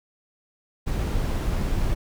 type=noise; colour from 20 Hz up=brown; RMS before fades=-24 dBFS; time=0.86-1.95 s; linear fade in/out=20 ms; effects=none